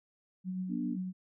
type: tone with tremolo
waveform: sine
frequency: 185 Hz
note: F#3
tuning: in tune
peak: -32 dBFS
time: 0.44-1.13 s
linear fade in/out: 50 ms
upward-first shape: sine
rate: 7.7 Hz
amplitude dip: 30%
type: chord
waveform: sine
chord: B minor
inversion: second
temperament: equal with one note detuned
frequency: 185 / 241.6 / 293.7 Hz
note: F#3 / B3 / D4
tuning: 0 / -38 / 0 cents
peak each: -36 / -34 / -36 dBFS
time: 0.68-0.98 s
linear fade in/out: 50 ms
effects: none